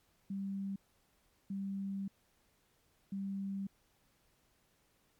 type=tone bursts at uneven times; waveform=sine; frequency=196 Hz; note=G3; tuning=in tune; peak=-36 dBFS; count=3; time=0.3-0.76 / 1.5-2.08 / 3.12-3.67 s; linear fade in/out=5 ms; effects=pink hiss -73 dBFS RMS until 5.19 s + MP3 96 kbps